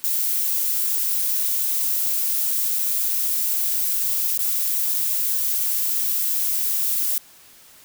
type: noise with dropouts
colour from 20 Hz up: violet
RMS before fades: -22 dBFS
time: 0.04-7.18 s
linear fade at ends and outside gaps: 0 ms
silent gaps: 2.787-2.791 / 4.376-4.392 s
effects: white hiss -49 dBFS RMS until 7.84 s